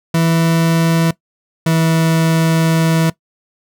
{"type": "tone pair in turn", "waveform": "40% pulse", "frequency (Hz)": [164.81, 162.73], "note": ["E3", "E3"], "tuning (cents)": [0, -22], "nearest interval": "unison", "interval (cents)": 22, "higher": "first", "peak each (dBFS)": -10, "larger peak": "neither", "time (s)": [[0.14, 1.11], [1.66, 3.1]], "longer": "second", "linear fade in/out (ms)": 5, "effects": ["noise-tail reverb RT60 0.1 s tail -19 dB re dry"]}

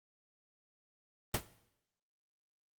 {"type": "noise with exponential decay", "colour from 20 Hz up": "pink", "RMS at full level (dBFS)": -26, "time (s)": [1.34, 1.45], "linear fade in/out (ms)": 5, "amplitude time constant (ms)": 22, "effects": ["noise-tail reverb RT60 0.8 s tail -17 dB re dry", "Opus 32 kbps"]}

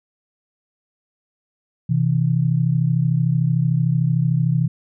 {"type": "tone pair together", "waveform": "sine", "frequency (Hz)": [128.3, 161.65], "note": ["C3", "E3"], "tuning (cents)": [-34, -34], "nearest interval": "major third", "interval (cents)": 400, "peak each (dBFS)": -18, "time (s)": [1.89, 4.68], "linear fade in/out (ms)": 10, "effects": []}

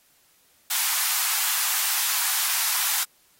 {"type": "high-pass noise", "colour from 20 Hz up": "white", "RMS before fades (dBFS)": -24, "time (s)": [0.7, 3.04], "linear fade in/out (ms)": 10, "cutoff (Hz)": 780, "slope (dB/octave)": 48, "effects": ["white hiss -61 dBFS RMS until 3.39 s", "AAC 48 kbps"]}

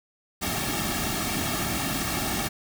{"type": "noise with comb filter", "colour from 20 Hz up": "pink", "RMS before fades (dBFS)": -28, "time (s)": [0.41, 2.49], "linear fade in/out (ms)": 20, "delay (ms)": 2, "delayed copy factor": -0.8, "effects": []}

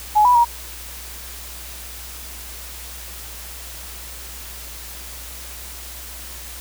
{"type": "tone with pitch steps", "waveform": "sine", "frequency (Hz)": [844, 984, 947], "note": ["G#5", "B5", "A#5"], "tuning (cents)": [28, -7, 27], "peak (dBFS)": -10, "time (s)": [0.15, 0.45], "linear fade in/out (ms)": 20, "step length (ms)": 100, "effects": ["added 60 Hz sine -38 dBFS peak until 6.6 s", "white hiss -36 dBFS RMS until 6.6 s"]}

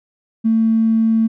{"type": "tone with tanh clipping", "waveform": "triangle", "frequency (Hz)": 224, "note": "A3", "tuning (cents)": 31, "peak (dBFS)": -11, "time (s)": [0.44, 1.28], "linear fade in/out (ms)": 20, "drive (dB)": 2, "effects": []}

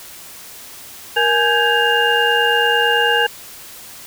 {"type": "tone cluster", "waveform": "sine", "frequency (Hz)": [469.9, 837, 1567, 1656, 2818], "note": ["A#4", "G#5", "G6", "G#6", "F7"], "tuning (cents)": [14, 13, -1, -5, 15], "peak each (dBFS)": -19, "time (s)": [1.16, 3.27], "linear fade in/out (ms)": 10, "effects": ["white hiss -37 dBFS RMS until 4.06 s"]}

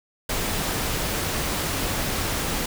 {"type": "noise", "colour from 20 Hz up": "pink", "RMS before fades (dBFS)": -26, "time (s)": [0.29, 2.66], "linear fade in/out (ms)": 5, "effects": []}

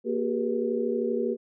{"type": "tone cluster", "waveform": "sine", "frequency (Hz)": [235.5, 378, 410.6, 481.1], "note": ["A#3", "F#4", "G#4", "B4"], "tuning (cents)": [18, 37, -20, -45], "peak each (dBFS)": -30, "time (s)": [0.04, 1.37], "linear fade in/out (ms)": 50, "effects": []}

